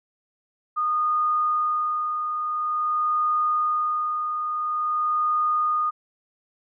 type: tone with tremolo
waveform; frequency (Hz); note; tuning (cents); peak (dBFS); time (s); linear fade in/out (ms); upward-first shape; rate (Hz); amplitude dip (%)
sine; 1228; D#6; -23; -19; 0.76-5.91; 20; sine; 0.48; 45
effects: none